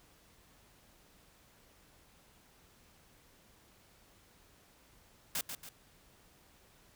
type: noise with echo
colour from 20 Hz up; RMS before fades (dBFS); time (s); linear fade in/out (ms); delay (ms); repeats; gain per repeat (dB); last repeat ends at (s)
white; -35; 5.35-5.41; 2; 140; 2; -7; 5.69
effects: pink hiss -64 dBFS RMS until 6.95 s